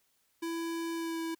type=tone with pitch glide; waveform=square; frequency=332.4 to 328.4 Hz; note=E4 to E4; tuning=+15 to -6 cents; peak=-34 dBFS; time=0.42-1.35 s; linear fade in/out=10 ms; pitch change=-21 cents; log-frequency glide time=0.94-1.21 s; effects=white hiss -73 dBFS RMS until 1.39 s